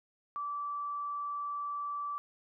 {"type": "tone", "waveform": "sine", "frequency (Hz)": 1160, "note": "D6", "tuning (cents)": -22, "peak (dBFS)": -34, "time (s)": [0.36, 2.18], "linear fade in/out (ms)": 0, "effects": []}